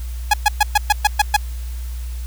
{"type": "tone bursts", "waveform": "sawtooth", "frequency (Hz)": 836, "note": "G#5", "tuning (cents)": 11, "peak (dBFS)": -6, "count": 8, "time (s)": [0.31, 1.366], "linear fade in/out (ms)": 5, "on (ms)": 27, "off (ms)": 120, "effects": ["added 60 Hz sine -24 dBFS peak until 2.26 s", "white hiss -43 dBFS RMS until 2.26 s"]}